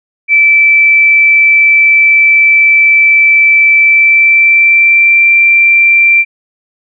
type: tone with pitch glide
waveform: sine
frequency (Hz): 2322 to 2356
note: D7 to D7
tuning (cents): -20 to +5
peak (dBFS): -3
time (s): 0.28-6.25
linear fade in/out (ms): 50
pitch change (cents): +25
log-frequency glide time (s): 3.77-5.31
effects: none